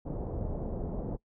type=low-pass noise; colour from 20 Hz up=pink; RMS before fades=-35 dBFS; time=0.05-1.17 s; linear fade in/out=20 ms; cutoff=660 Hz; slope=24 dB/octave; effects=noise-tail reverb RT60 0.1 s tail -20 dB re dry